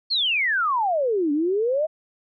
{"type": "exponential two-way sweep", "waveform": "sine", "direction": "down then up", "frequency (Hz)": [4435, 282.9, 647], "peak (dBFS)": -19, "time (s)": [0.1, 1.87], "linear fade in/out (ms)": 20, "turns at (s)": 1.32, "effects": []}